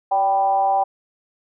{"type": "tone with frequency modulation", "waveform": "sine", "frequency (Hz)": 781, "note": "G5", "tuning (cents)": -7, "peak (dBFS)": -15, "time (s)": [0.11, 0.84], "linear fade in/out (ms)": 10, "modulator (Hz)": 204, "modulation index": 0.59, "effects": []}